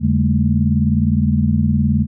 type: tone cluster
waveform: sine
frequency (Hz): 83.9 / 142.8 / 203.6 / 223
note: E2 / D3 / G#3 / A3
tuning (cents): +31 / -48 / -34 / +23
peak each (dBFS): -18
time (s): 0-2.07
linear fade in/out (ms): 50
effects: none